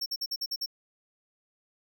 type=tone bursts; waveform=square; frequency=5450 Hz; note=F8; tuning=43 cents flat; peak=-30 dBFS; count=7; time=0.01-0.661 s; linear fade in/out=10 ms; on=51 ms; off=49 ms; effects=none